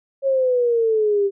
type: exponential sweep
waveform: sine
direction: down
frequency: 550 to 392 Hz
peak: -15 dBFS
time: 0.22-1.31 s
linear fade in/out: 50 ms
effects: none